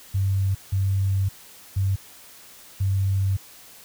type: tone bursts at uneven times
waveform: sine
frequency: 97 Hz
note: G2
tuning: 18 cents flat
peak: -19 dBFS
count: 4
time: 0.14-0.55 / 0.72-1.29 / 1.76-1.96 / 2.8-3.37 s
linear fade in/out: 10 ms
effects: white hiss -47 dBFS RMS until 3.84 s